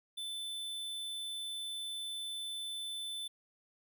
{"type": "tone", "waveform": "square", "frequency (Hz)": 3520, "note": "A7", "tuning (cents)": 0, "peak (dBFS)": -39, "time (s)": [0.17, 3.28], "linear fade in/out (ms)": 10, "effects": []}